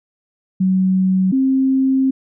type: tone pair in turn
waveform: sine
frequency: 187.7 / 265.4 Hz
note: F#3 / C4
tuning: +25 / +25 cents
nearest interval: tritone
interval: 600 cents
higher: second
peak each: -12 dBFS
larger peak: neither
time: 0.6-1.32 / 1.32-2.11 s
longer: second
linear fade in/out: 10 ms
effects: none